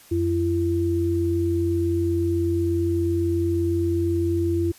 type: tone pair together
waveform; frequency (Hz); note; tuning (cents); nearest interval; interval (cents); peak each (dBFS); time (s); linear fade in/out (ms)
sine; 89.66 / 338.5; F2 / E4; +46 / +46; octave + major seventh; 2300; -24 / -21; 0.11-4.72; 10
effects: white hiss -50 dBFS RMS until 4.78 s + resampled to 32000 Hz